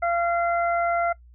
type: harmonic tone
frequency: 687 Hz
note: F5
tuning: 29 cents flat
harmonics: 1 / 2 / 3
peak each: -22 / -26 / -32 dBFS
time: 0.02-1.13 s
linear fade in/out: 10 ms
effects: noise-tail reverb RT60 0.1 s tail -21 dB re dry + added 60 Hz sine -47 dBFS peak until 1.34 s